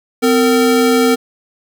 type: tone pair together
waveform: square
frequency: 255.7 / 457.8 Hz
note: C4 / A#4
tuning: -40 / -31 cents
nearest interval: minor seventh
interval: 1009 cents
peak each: -13 dBFS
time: 0.22-1.16 s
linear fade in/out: 20 ms
effects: none